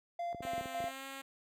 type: tone with tremolo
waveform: triangle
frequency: 691 Hz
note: F5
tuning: 19 cents flat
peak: -33 dBFS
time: 0.19-0.91 s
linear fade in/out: 5 ms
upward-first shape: square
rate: 3.6 Hz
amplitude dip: 65%
type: clicks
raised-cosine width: 2 ms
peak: -31 dBFS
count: 9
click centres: 0.347 / 0.406 / 0.451 / 0.534 / 0.58 / 0.61 / 0.657 / 0.804 / 0.841 s
type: tone with pitch glide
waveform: 5% pulse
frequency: 261.6 to 271 Hz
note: C4 to C#4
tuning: 0 to -39 cents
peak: -32 dBFS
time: 0.42-1.22 s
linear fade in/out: 10 ms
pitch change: +61 cents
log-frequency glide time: 0.78-1.06 s
effects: high-pass 60 Hz 12 dB/octave